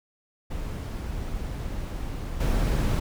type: noise with level steps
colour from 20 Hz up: brown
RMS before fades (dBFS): -32 / -23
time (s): 0.5-3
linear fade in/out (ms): 10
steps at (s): 2.4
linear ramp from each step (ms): 5
effects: none